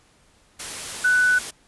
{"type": "tone in noise", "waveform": "sine", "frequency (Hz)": 1491, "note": "F#6", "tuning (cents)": 13, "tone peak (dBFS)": -15, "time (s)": [1.04, 1.39], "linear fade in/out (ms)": 10, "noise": "white", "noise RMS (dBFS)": -32, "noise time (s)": [0.59, 1.51], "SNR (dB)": 14, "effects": ["pink hiss -58 dBFS RMS until 1.67 s", "resampled to 24000 Hz"]}